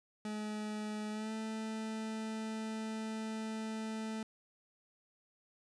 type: tone with pitch glide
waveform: 40% pulse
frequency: 212.5 to 219.9 Hz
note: G#3 to A3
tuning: +40 to -1 cents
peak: -37 dBFS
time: 0.25-4.23 s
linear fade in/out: 2 ms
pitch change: +59 cents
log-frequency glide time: 1.11-1.32 s
effects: resampled to 22050 Hz